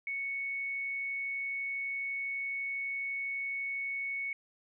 sine tone, 2217 Hz, C#7, in tune, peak -33 dBFS, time 0.07-4.33 s, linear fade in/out 2 ms, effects none

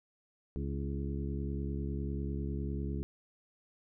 harmonic tone with a mistuned harmonic, 70 Hz, C#2, 18 cents sharp, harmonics 1 / 2 / 3 / 4 / 5 / 6, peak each -36 / -39 / -41 / -45 / -45 / -47 dBFS, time 0.56-3.03 s, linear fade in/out 0 ms, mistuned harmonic 5, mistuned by -42 cents, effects none

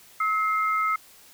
sine tone pair together, 1288.4 / 2105 Hz, E6 / C7, -40 / +10 cents, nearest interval minor sixth, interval 850 cents, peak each -22 / -29 dBFS, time 0.2-0.96 s, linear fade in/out 5 ms, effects white hiss -52 dBFS RMS until 1.33 s

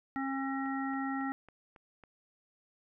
harmonic tone, 270 Hz, C#4, 45 cents flat, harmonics 1 / 3 / 5 / 7, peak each -34 / -39 / -41 / -42 dBFS, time 0.16-1.32 s, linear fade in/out 0 ms
click train, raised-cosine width 0.5 ms, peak -39 dBFS, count 6, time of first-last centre 0.66-2.037 s, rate 3.63 Hz
effects none

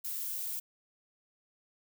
violet noise, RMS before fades -37 dBFS, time 0.04-0.6 s, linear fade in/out 10 ms, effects none

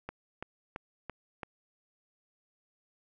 click train, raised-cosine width 0.5 ms, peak -23 dBFS, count 5, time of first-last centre 0.09-1.432 s, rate 2.98 Hz, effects none

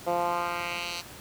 10% pulse tone with band-pass filter sweep, 173.6 Hz, F3, 10 cents flat, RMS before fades -30 dBFS, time 0.06-1.02 s, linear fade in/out 20 ms, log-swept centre 590 to 4500 Hz, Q 1.6, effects pink hiss -45 dBFS RMS until 1.2 s + high-pass 60 Hz 12 dB/octave

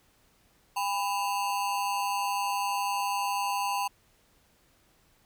square ring-modulated tone, 902 Hz, A5, 43 cents sharp, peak -25 dBFS, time 0.76-3.88 s, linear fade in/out 10 ms, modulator 96 Hz, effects pink hiss -65 dBFS RMS until 5.25 s

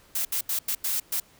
blue noise bursts at uneven times, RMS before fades -27 dBFS, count 6, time 0.15-0.25 / 0.32-0.41 / 0.49-0.59 / 0.68-0.75 / 0.84-1 / 1.12-1.2 s, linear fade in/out 5 ms, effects pink hiss -57 dBFS RMS until 1.39 s

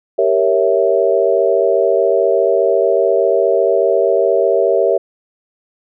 sine chord, G diminished seventh, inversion none, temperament equal, 392 / 466.2 / 554.4 / 659.3 Hz, G4 / Bb4 / Db5 / Fb5, 0 / 0 / 0 / 0 cents, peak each -16 dBFS, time 0.18-4.98 s, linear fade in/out 10 ms, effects none

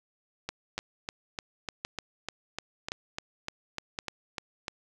two click trains, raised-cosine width 0.2 ms, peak -16 / -15 dBFS, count 15 / 4, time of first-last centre 0.49-4.682 / 0.78-3.989 s, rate 3.34 / 0.935 Hz, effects none

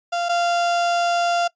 35% pulse tone pair in turn, 693 / 693 Hz, F5 / F5, -14 / -14 cents, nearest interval unison, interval 0 cents, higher neither, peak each -19 / -16 dBFS, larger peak second, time 0.12-0.29 / 0.29-1.48 s, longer second, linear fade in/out 10 ms, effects noise-tail reverb RT60 0.1 s tail -22 dB re dry + resampled to 16000 Hz

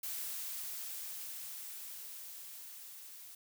blue noise with level ramp, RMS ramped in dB -40 to -52 dBFS, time 0.03-3.35 s, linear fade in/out 5 ms, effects none

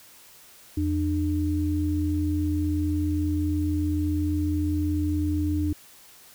sine tone pair together, 84.4 / 300.8 Hz, E2 / D4, +41 / +42 cents, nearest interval octave + minor seventh, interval 2201 cents, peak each -25 dBFS, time 0.77-5.73 s, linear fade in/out 5 ms, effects white hiss -51 dBFS RMS until 6.34 s

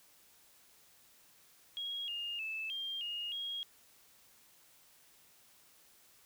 sine tone with pitch steps, 3294 / 2831 / 2624 / 3196 / 2853 / 3276 Hz, G#7 / F7 / E7 / G7 / F7 / G#7, -15 / +23 / -9 / +33 / +36 / -24 cents, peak -37 dBFS, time 1.77-3.63 s, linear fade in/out 0 ms, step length 310 ms, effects white hiss -64 dBFS RMS until 6.25 s

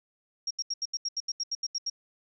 sine tone bursts, 5590 Hz, F8, 1 cent sharp, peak -28 dBFS, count 13, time 0.47-1.899 s, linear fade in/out 5 ms, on 37 ms, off 79 ms, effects none

